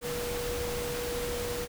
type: tone in noise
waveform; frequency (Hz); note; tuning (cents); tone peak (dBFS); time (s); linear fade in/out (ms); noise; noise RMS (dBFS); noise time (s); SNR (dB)
sine; 482.5; B4; -40; -33; 0.01-1.68; 50; pink; -36; 0.01-1.68; 0
effects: none